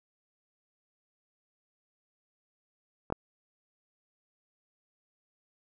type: clicks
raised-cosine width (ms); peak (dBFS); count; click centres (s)
1; -24 / -12; 2; 3.102 / 3.124
effects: none